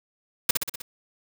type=noise with echo; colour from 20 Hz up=white; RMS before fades=-18 dBFS; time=0.49-0.51 s; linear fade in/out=5 ms; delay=62 ms; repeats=5; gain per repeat=-4 dB; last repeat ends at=0.82 s; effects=none